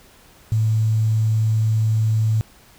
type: tone with quantisation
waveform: sine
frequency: 110 Hz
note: A2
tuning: in tune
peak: -15 dBFS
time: 0.52-2.41 s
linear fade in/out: 0 ms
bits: 7
effects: pink hiss -50 dBFS RMS until 2.78 s